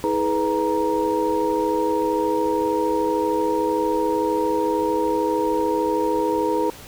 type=tone cluster; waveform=sine; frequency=320.6 / 422.5 / 495.7 / 936 Hz; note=E4 / G#4 / B4 / A#5; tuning=-48 / +30 / +6 / +7 cents; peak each=-24 dBFS; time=0.04-6.7 s; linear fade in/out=0 ms; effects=pink hiss -41 dBFS RMS until 6.87 s